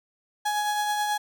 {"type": "tone with tremolo", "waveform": "35% pulse", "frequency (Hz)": 836, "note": "G#5", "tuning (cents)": 11, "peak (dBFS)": -21, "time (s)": [0.45, 1.18], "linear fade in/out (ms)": 10, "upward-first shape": "triangle", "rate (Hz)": 9.3, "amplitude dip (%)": 35, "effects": []}